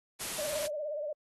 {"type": "noise", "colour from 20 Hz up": "white", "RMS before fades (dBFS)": -37, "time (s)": [0.19, 0.68], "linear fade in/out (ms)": 20}
{"type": "tone with vibrato", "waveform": "sine", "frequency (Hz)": 598, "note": "D5", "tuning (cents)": 31, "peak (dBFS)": -33, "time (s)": [0.38, 1.13], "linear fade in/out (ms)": 5, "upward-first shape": "sine", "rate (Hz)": 17, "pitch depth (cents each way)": 75}
{"effects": ["AAC 32 kbps"]}